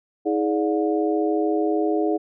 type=tone cluster; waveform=sine; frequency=319.6 / 419.3 / 586 / 719 Hz; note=D#4 / G#4 / D5 / F#5; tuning=+47 / +17 / -4 / -50 cents; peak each=-22 / -23 / -29 / -28 dBFS; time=0.25-2.18 s; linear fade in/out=20 ms; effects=none